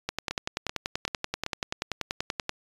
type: two click trains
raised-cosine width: 0.2 ms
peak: -11 / -13 dBFS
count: 26 / 4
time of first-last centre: 0.09-2.494 / 0.31-1.464 s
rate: 10.4 / 2.6 Hz
effects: resampled to 24000 Hz